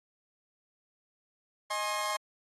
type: chord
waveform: sawtooth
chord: Ab major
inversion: second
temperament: equal with one note detuned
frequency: 622.3 / 830.6 / 1067.9 Hz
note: Eb5 / Ab5 / C6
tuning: 0 / 0 / +35 cents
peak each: -33 / -34 / -29 dBFS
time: 1.7-2.17 s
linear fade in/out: 10 ms
effects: AAC 32 kbps